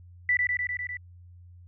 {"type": "tone with echo", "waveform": "sine", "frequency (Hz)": 1975.5, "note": "B6", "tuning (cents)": 0, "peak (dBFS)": -20, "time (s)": [0.29, 0.37], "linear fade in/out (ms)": 2, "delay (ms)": 100, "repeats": 6, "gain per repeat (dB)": -2, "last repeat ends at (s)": 0.97, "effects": ["added 88 Hz sine -47 dBFS peak until 1.67 s"]}